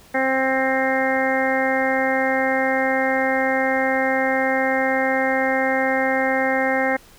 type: harmonic tone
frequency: 264.1 Hz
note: C4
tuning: 16 cents sharp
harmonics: 1 / 2 / 3 / 4 / 5 / 6 / 7 / 8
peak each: -25 / -22 / -24 / -34 / -33 / -28 / -25 / -27 dBFS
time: 0.14-6.97 s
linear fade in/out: 10 ms
effects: pink hiss -49 dBFS RMS until 7.18 s